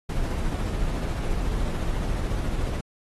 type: noise with tremolo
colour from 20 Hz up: brown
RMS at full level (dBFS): -25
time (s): 0.09-2.81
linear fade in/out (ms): 5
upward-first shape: sine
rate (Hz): 14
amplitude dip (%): 25
effects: AAC 32 kbps